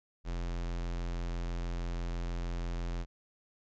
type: tone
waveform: square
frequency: 43.09 Hz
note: F1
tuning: 22 cents flat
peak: -34 dBFS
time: 0.24-3.06 s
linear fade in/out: 50 ms
effects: resampled to 16000 Hz